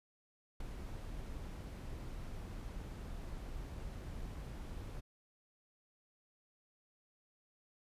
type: noise with ADSR envelope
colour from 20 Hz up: brown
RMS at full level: -38 dBFS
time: 0.6-5.01 s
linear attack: 6 ms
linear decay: 7 ms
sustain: -7 dB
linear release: 18 ms
effects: resampled to 32000 Hz